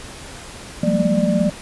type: tone cluster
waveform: sine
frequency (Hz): 175 / 191.8 / 209.2 / 231.4 / 594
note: F3 / G3 / G#3 / A#3 / D5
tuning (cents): +4 / -37 / +13 / -13 / +20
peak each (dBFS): -21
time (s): 0.83-1.5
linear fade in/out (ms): 5
effects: pink hiss -36 dBFS RMS until 1.61 s + resampled to 24000 Hz